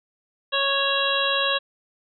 harmonic tone, 553 Hz, C#5, 4 cents flat, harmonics 1 / 2 / 3 / 5 / 6 / 7, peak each -27 / -27 / -27 / -27 / -27 / -27 dBFS, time 0.52-1.59 s, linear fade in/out 20 ms, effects none

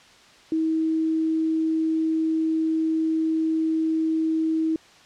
sine tone, 320 Hz, D#4, 49 cents sharp, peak -20 dBFS, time 0.52-4.76 s, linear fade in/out 2 ms, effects white hiss -51 dBFS RMS until 5.05 s + low-pass 5000 Hz 12 dB/octave

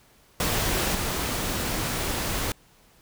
pink noise with level steps, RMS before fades -25 / -28 dBFS, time 0.4-2.52 s, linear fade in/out 2 ms, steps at 0.94 s, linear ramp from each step 10 ms, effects pink hiss -58 dBFS RMS until 3.01 s

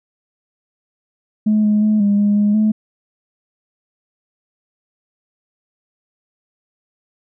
sine tone with pitch steps, 213.6 / 210.4 / 213.8 / 203 / 205.5 / 207 / 215.2 Hz, G#3 / G#3 / A3 / G#3 / G#3 / G#3 / A3, +49 / +23 / -49 / -39 / -18 / -5 / -38 cents, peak -10 dBFS, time 1.46-2.72 s, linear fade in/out 10 ms, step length 180 ms, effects tanh soft clip ceiling -8 dBFS

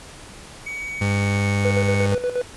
triangle tone with pitch glide, 2258 to 2217 Hz, C#7 to C#7, +31 to 0 cents, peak -26 dBFS, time 0.66-2.06 s, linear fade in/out 10 ms, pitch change -31 cents, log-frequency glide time 0.87-1.49 s
30% pulse tone, 100.6 Hz, G2, 45 cents sharp, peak -16 dBFS, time 1.01-2.15 s, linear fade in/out 5 ms
triangle tone with tremolo, 493.9 Hz, B4, in tune, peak -17 dBFS, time 1.65-2.42 s, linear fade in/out 0 ms, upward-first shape square, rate 8.5 Hz, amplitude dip 70%
effects pink hiss -41 dBFS RMS until 2.56 s + resampled to 24000 Hz

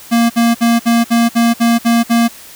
square tone bursts, 233.1 Hz, A#3, in tune, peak -9 dBFS, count 9, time 0.11-2.284 s, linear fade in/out 20 ms, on 190 ms, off 58 ms, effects white hiss -36 dBFS RMS until 2.55 s

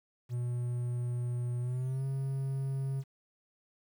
triangle tone with pitch glide, 121.8 to 135.15 Hz, B2 to C#3, -24 to -44 cents, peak -29 dBFS, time 0.29-3.04 s, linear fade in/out 50 ms, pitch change +180 cents, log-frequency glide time 1.6-2.05 s, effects 10-bit

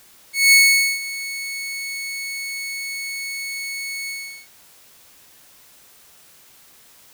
sawtooth tone with ADSR envelope, 2207 Hz, C#7, 8 cents flat, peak -5 dBFS, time 0.33-4.48 s, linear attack 190 ms, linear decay 470 ms, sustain -18 dB, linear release 390 ms, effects white hiss -50 dBFS RMS until 7.13 s

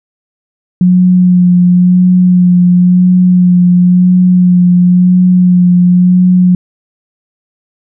sine tone with vibrato, 179.9 Hz, F#3, 48 cents flat, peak -3 dBFS, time 0.81-6.55 s, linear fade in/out 2 ms, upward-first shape sine, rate 0.96 Hz, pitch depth 19 cents each way, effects none

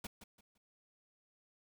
pink noise with echo, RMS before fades -44 dBFS, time 0.04-0.07 s, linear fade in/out 5 ms, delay 170 ms, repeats 3, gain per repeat -11 dB, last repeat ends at 0.58 s, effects none

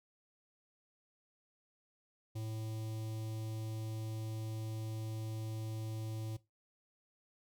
square tone with notch filter, 110 Hz, A2, in tune, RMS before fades -41 dBFS, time 2.35-6.37 s, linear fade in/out 10 ms, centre 1500 Hz, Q 0.55, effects noise-tail reverb RT60 0.2 s tail -17 dB re dry

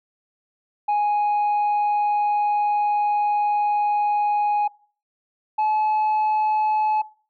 sine tone pair in turn, 830.6 / 857.9 Hz, G#5 / A5, 0 / -44 cents, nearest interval minor second, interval 56 cents, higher second, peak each -15 dBFS, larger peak neither, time 0.88-4.68 / 5.58-7.02 s, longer first, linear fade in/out 10 ms, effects noise-tail reverb RT60 0.4 s tail -22 dB re dry + tanh soft clip ceiling -17 dBFS

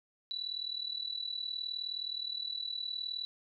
sine tone with amplitude modulation, 3951 Hz, B7, in tune, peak -32 dBFS, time 0.31-3.25 s, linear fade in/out 0 ms, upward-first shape sine, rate 39.3 Hz, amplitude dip 80%, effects none

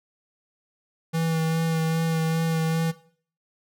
square tone with vibrato, 162.5 Hz, E3, 24 cents flat, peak -23 dBFS, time 1.13-2.92 s, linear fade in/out 20 ms, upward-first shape sine, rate 2.5 Hz, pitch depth 17 cents each way, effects noise-tail reverb RT60 0.5 s tail -17 dB re dry

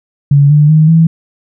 sine tone with pitch steps, 142.1 / 148.82 / 155.86 / 163.23 Hz, C#3 / D3 / D#3 / E3, +43 / +23 / +3 / -17 cents, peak -3 dBFS, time 0.31-1.07 s, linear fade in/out 5 ms, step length 190 ms, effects none

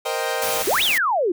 sawtooth chord, C minor seventh, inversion third, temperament equal, 466.2 / 523.3 / 622.3 / 784 Hz, Bb4 / C5 / Eb5 / G5, 0 / 0 / 0 / 0 cents, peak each -24 dBFS, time 0.05-0.63 s, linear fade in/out 10 ms
white noise, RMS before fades -26 dBFS, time 0.42-0.98 s, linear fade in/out 2 ms
sine exponential two-way sweep, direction up then down, 325.6 to 3865 to 325.6 Hz, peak -17 dBFS, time 0.67-1.32 s, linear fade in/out 5 ms, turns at 0.83 s
effects none

